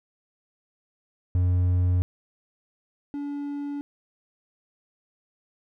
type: tone pair in turn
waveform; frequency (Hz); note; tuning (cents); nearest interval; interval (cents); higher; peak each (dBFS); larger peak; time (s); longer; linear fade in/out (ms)
triangle; 90 / 286.5; F#2 / D4; -47 / -43; octave + minor sixth; 2004; second; -17 / -27; first; 1.35-2.02 / 3.14-3.81; neither; 0
effects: none